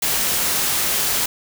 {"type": "noise", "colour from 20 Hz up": "white", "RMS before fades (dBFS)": -20, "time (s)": [0.02, 1.26], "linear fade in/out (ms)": 5, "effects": []}